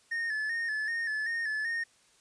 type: tone with vibrato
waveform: triangle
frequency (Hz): 1785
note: A6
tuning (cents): +24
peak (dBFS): -28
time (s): 0.11-1.84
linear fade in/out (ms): 10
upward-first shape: square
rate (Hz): 2.6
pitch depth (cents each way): 56
effects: white hiss -64 dBFS RMS until 2.2 s + resampled to 22050 Hz